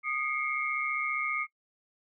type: tone cluster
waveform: sine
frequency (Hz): 1234 / 2154 / 2289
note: D#6 / C7 / D7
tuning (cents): -15 / +50 / -45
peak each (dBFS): -34 / -31 / -37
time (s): 0.03-1.47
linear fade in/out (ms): 50
effects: noise-tail reverb RT60 0.1 s tail -19 dB re dry